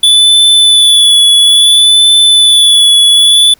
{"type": "tone with vibrato", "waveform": "square", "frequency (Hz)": 3460, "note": "A7", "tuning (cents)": -30, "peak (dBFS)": -3, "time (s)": [0.03, 3.54], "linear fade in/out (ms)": 5, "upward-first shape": "sine", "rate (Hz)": 0.59, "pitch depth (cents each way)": 29, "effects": ["pink hiss -47 dBFS RMS until 3.59 s"]}